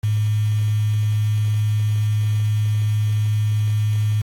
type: tone with quantisation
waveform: sine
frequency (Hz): 106.5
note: G#2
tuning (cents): +44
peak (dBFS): -16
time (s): 0.03-4.22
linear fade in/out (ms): 10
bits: 6
effects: AAC 64 kbps